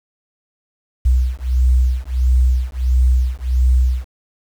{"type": "beating tone pair", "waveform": "sine", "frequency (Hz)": [62.2, 63.7], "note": ["B1", "C2"], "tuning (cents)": [13, -46], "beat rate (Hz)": 1.5, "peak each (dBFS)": -15, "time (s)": [1.05, 4.06], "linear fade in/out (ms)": 10, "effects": ["7-bit"]}